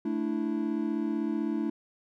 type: chord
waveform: triangle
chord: A suspended fourth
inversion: none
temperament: equal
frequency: 220 / 293.7 / 329.6 Hz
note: A3 / D4 / E4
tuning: 0 / 0 / 0 cents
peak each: -30 dBFS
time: 0.05-1.7 s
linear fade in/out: 5 ms
effects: none